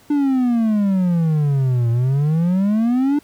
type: exponential two-way sweep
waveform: triangle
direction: down then up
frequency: 297.3 to 115.2 to 297.3 Hz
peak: -12 dBFS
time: 0.1-3.19 s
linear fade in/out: 5 ms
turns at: 1.9 s
effects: pink hiss -51 dBFS RMS until 3.23 s + high-pass 60 Hz 12 dB/octave